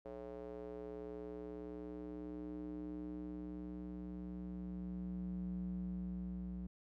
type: tone with band-pass filter sweep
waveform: square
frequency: 60.8 Hz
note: B1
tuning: 26 cents flat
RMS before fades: -45 dBFS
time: 0.05-6.67 s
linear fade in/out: 5 ms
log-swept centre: 510 to 150 Hz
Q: 3.4
effects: none